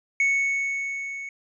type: tone with level ramp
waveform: triangle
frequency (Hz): 2214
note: C#7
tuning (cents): -3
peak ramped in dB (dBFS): -16 to -31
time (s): 0.2-1.29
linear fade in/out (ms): 2
effects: resampled to 22050 Hz